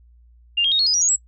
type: tone with pitch steps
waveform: sine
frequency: 2800 / 3235 / 3738 / 4318 / 4989 / 5764 / 6660 / 7694 Hz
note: F7 / G#7 / A#7 / C#8 / D#8 / F#8 / G#8 / B8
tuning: +4 / -46 / +4 / -46 / +4 / -46 / +4 / -46 cents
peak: -15 dBFS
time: 0.57-1.162 s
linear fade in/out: 10 ms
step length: 74 ms
effects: noise-tail reverb RT60 0.1 s tail -22 dB re dry + added 59 Hz sine -48 dBFS peak until 1.27 s